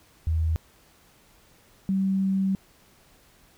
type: tone pair in turn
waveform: sine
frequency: 80.4 / 192.44 Hz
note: E2 / G3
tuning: -43 / -32 cents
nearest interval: octave + minor third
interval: 1511 cents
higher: second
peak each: -21 dBFS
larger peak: neither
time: 0.27-0.56 / 1.89-2.55 s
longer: second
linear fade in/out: 0 ms
effects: pink hiss -58 dBFS RMS until 3.57 s